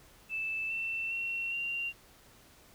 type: tone with pitch steps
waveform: sine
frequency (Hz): 2637 / 2680 / 2724 / 2768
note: E7 / E7 / F7 / F7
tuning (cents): 0 / +28 / -44 / -16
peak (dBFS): -32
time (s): 0.29-1.93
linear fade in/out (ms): 50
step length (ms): 410
effects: pink hiss -59 dBFS RMS until 2.74 s